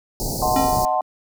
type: band-stop noise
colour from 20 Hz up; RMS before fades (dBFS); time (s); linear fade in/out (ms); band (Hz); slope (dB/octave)
pink; -25; 0.2-0.85; 0; 880 to 4300; 96
type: chord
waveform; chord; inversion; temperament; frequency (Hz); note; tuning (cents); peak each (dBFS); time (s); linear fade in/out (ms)
sine; D# diminished seventh; none; equal; 622.3 / 740 / 880 / 1046.5; D#5 / F#5 / A5 / C6; 0 / 0 / 0 / 0; -25 / -20 / -25 / -25; 0.42-1.01; 2
type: tone with exponential decay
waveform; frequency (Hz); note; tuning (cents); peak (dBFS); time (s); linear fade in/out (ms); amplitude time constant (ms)
square; 269.4; C#4; -49; -18; 0.56-1.02; 1; 99
effects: none